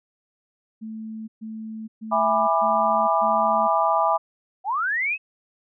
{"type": "tone bursts", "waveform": "sine", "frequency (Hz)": 220, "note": "A3", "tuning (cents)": 0, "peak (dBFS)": -31, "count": 5, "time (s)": [0.81, 3.68], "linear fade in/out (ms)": 20, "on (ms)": 470, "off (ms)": 130}
{"type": "chord", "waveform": "sine", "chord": "E dominant seventh", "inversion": "none", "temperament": "just", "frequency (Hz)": [659.3, 824.1, 988.9, 1186.7], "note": ["E5", "G#5", "B5", "D6"], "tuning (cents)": [0, -14, 2, 18], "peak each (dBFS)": -23, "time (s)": [2.11, 4.18], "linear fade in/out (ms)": 20}
{"type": "linear sweep", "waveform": "sine", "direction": "up", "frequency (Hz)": [714, 2637], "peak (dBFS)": -21, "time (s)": [4.64, 5.18], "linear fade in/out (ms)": 50}
{"effects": []}